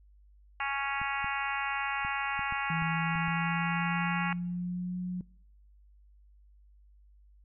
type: harmonic tone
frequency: 277.2 Hz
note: C#4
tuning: in tune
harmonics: 3 / 4 / 5 / 6 / 7 / 8 / 9 / 10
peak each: -36 / -37 / -38 / -39 / -39 / -40 / -41 / -41 dBFS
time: 0.6-4.33 s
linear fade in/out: 2 ms
type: clicks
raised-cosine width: 5 ms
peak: -31 dBFS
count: 8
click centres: 1.016 / 1.244 / 2.049 / 2.393 / 2.524 / 2.822 / 3.155 / 3.281 s
type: tone with pitch glide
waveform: sine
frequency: 163.9 to 180.81 Hz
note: E3 to F#3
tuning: -10 to -40 cents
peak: -31 dBFS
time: 2.7-5.21 s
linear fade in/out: 2 ms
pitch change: +170 cents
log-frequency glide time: 2.89-4.98 s
effects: noise-tail reverb RT60 0.7 s tail -24 dB re dry + added 50 Hz sine -56 dBFS peak until 7.44 s